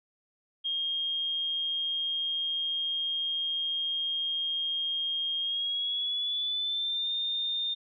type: tone with pitch glide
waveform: sine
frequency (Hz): 3233 to 3629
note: G#7 to A#7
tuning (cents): -47 to -47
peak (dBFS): -28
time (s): 0.64-7.75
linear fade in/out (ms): 20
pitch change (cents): +200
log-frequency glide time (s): 5.4-7.12
effects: none